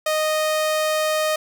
sawtooth tone, 620 Hz, D#5, 6 cents flat, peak -15 dBFS, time 0.06-1.36 s, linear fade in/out 5 ms, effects none

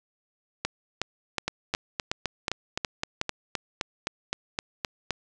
two click trains, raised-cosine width 0.2 ms, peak -10 / -9 dBFS, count 15 / 8, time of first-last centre 1.48-5.107 / 0.65-3.214 s, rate 3.86 / 2.73 Hz, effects resampled to 24000 Hz + 7-bit

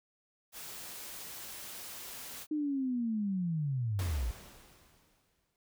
white noise, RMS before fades -45 dBFS, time 0.52-2.47 s, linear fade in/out 50 ms
sine linear sweep, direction down, 308.9 to 51.91 Hz, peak -30 dBFS, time 2.51-4.31 s, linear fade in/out 5 ms
pink noise with exponential decay, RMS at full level -41 dBFS, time 3.99-5.56 s, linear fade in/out 1 ms, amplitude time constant 340 ms
effects none

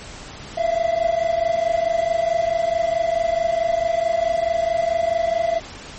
triangle tone pair together, 660 / 684.6 Hz, E5 / F5, +2 / -35 cents, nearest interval minor second, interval 63 cents, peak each -18 / -19 dBFS, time 0.57-5.6 s, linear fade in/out 10 ms, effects pink hiss -37 dBFS RMS until 5.98 s + MP3 32 kbps

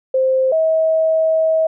sine tone pair in turn, 523.3 / 640.8 Hz, C5 / E5, 0 / -49 cents, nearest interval major third, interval 351 cents, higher second, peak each -12 dBFS, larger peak neither, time 0.14-0.52 / 0.52-1.67 s, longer second, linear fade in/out 5 ms, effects none

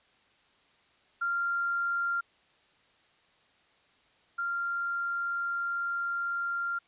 sine tone pair in turn, 1389 / 1389 Hz, F6 / F6, -10 / -10 cents, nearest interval unison, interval 0 cents, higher neither, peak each -27 / -29 dBFS, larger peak first, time 1.21-2.21 / 4.38-6.79 s, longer second, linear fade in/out 10 ms, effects white hiss -65 dBFS RMS until 6.87 s + resampled to 8000 Hz

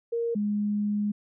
sine tone pair in turn, 466.2 / 207.3 Hz, A#4 / G#3, 0 / -3 cents, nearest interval octave + major second, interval 1403 cents, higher first, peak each -25 / -24 dBFS, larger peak second, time 0.12-0.35 / 0.35-1.12 s, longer second, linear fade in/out 10 ms, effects none

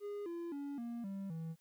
triangle tone with pitch steps, 410 / 340.8 / 283.3 / 235.5 / 195.74 / 162.71 Hz, G#4 / F4 / C#4 / A#3 / G3 / E3, -22 / -42 / +38 / +18 / -2 / -22 cents, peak -38 dBFS, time 0-1.56 s, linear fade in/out 50 ms, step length 260 ms, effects white hiss -75 dBFS RMS until 1.6 s

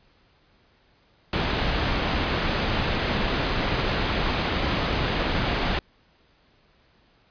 pink low-pass noise, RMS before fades -25 dBFS, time 1.33-5.79 s, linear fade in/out 2 ms, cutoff 4300 Hz, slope 24 dB/octave, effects pink hiss -61 dBFS RMS until 7.3 s + resampled to 11025 Hz

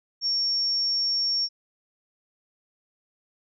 sine tone, 5500 Hz, F8, 27 cents flat, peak -22 dBFS, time 0.21-1.49 s, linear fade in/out 50 ms, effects none

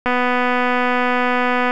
click train, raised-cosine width 0.5 ms, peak -4 dBFS, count 410, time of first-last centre 0.06-1.709 s, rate 248 Hz, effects none

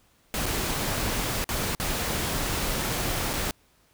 pink noise with dropouts, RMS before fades -28 dBFS, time 0.34-3.51 s, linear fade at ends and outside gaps 1 ms, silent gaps 0.458-0.462 / 1.442-1.49 / 1.75-1.799 / 3.333-3.336 s, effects pink hiss -63 dBFS RMS until 3.93 s

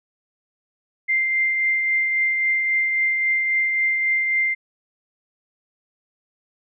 sine tone with tremolo, 2093 Hz, C7, in tune, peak -16 dBFS, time 1.08-4.55 s, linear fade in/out 20 ms, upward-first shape triangle, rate 3.7 Hz, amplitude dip 35%, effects none

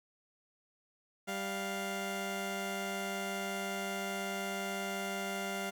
15% pulse tone pair together, 196.01 / 698.5 Hz, G3 / F5, 0 / 0 cents, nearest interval octave + minor seventh, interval 2200 cents, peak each -32 / -32 dBFS, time 1.27-5.71 s, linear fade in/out 20 ms, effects 10-bit

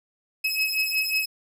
30% pulse beating tone pair, 2563 / 2568.5 Hz, E7 / E7, -49 / -46 cents, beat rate 5.5 Hz, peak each -23 dBFS, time 0.44-1.26 s, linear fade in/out 10 ms, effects none

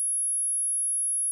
sine tone, 10740 Hz, E9, 31 cents sharp, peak -24 dBFS, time 0-1.31 s, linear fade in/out 0 ms, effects none

